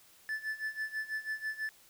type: tone with tremolo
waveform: triangle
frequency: 1747 Hz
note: A6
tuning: 13 cents flat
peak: -30 dBFS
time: 0.29-1.69 s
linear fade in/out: 0 ms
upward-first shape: sine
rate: 6.1 Hz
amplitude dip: 85%
effects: white hiss -61 dBFS RMS until 1.89 s